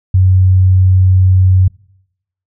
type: tone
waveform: sine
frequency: 93.2 Hz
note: F#2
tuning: 13 cents sharp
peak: -5 dBFS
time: 0.14-1.68 s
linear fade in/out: 5 ms
effects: noise-tail reverb RT60 0.8 s tail -25 dB re dry